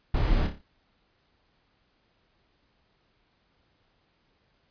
brown noise with echo, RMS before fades -24 dBFS, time 0.14-0.47 s, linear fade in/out 5 ms, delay 29 ms, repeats 5, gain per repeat -6 dB, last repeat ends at 0.615 s, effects pink hiss -69 dBFS RMS until 4.7 s + resampled to 11025 Hz

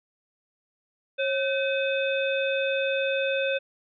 harmonic tone with a mistuned harmonic, 510 Hz, C5, 44 cents flat, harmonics 1 / 3 / 5 / 7, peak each -25 / -32 / -30 / -35 dBFS, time 1.18-3.59 s, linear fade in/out 20 ms, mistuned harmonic 1, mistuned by +110 cents, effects none

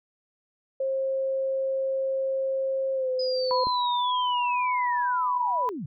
sine tone with pitch glide, 534 to 512.5 Hz, C5 to C5, +35 to -36 cents, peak -24 dBFS, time 0.8-3.64 s, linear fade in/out 5 ms, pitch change -71 cents, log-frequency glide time 2.94-3.1 s
sine linear sweep, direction down, 5030 to 117.4 Hz, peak -31 dBFS, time 3.19-5.86 s, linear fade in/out 5 ms
sine tone with vibrato, 987.8 Hz, B5, in tune, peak -23 dBFS, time 3.51-5.69 s, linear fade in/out 0 ms, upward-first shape sine, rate 1.9 Hz, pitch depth 20 cents each way
click, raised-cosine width 2 ms, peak -23 dBFS, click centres 3.67 s
effects none

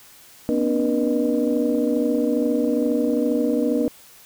sine tone cluster, 241.2 / 263.5 / 296 / 481.3 / 611 Hz, B3 / C4 / D4 / B4 / D#5, -41 / +12 / +14 / -45 / -32 cents, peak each -23 / -26 / -22 / -23 / -29 dBFS, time 0.49-3.88 s, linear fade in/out 0 ms, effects tanh soft clip ceiling -8 dBFS + white hiss -48 dBFS RMS until 4.25 s

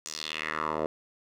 10% pulse tone with band-pass filter sweep, 77.78 Hz, D#2, in tune, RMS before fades -33 dBFS, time 0.06-0.86 s, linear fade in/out 0 ms, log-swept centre 6800 to 590 Hz, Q 2.8, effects none

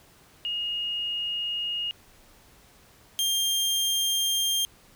sine / sawtooth tone pair in turn, 2860 / 3196 Hz, F7 / G7, +41 / +33 cents, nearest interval major second, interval 192 cents, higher second, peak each -27 / -20 dBFS, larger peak second, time 0.45-1.91 / 3.19-4.65 s, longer neither, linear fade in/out 0 ms, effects pink hiss -56 dBFS RMS until 4.95 s

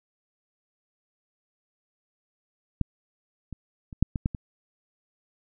clicks, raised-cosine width 5 ms, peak -11 / -24 / -27 / -6 / -16 / -11 / -20 dBFS, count 7, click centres 2.813 / 3.527 / 3.928 / 4.026 / 4.158 / 4.259 / 4.348 s, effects none

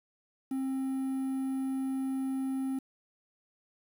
triangle tone with quantisation, 265.9 Hz, C4, 28 cents sharp, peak -28 dBFS, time 0.51-2.79 s, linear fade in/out 5 ms, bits 9, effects none

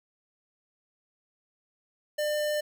square tone, 599 Hz, D5, 34 cents sharp, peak -27 dBFS, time 2.18-2.61 s, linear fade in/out 10 ms, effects none

